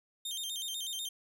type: tone with vibrato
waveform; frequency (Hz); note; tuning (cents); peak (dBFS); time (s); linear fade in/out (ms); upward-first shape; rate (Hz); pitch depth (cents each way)
sawtooth; 3400; G#7; +40; -33; 0.25-1.09; 5; square; 8.1; 130
effects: none